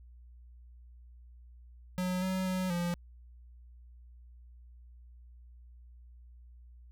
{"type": "tone with pitch steps", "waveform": "square", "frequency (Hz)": [182.7, 187.1, 185.3, 173.8], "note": ["F#3", "F#3", "F#3", "F3"], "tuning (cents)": [-22, 20, 3, -8], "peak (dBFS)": -31, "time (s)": [1.98, 2.94], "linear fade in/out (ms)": 0, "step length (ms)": 240, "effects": ["added 60 Hz sine -51 dBFS peak until 6.91 s"]}